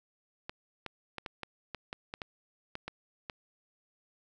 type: clicks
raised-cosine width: 0.3 ms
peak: -22 dBFS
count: 12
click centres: 0.495 / 0.863 / 1.183 / 1.262 / 1.433 / 1.747 / 1.929 / 2.139 / 2.218 / 2.754 / 2.88 / 3.298 s
effects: none